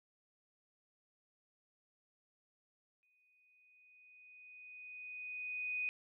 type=tone with exponential growth; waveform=sine; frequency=2489 Hz; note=D#7; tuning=in tune; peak=-34 dBFS; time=3.03-5.89 s; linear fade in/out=0 ms; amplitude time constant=620 ms; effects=none